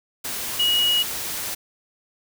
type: tone in noise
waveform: sine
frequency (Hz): 2900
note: F#7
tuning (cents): -35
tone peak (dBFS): -17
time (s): 0.59-1.03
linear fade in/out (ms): 10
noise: white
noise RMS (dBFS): -29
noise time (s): 0.24-1.55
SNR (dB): +9
effects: none